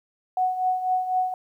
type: tone with tremolo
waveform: sine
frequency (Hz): 740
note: F#5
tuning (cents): 0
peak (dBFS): -18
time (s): 0.37-1.34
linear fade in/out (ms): 2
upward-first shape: triangle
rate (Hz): 4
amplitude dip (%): 70
effects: 10-bit